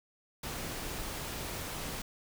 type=noise; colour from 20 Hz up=pink; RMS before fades=-39 dBFS; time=0.43-2.02 s; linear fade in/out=5 ms; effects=none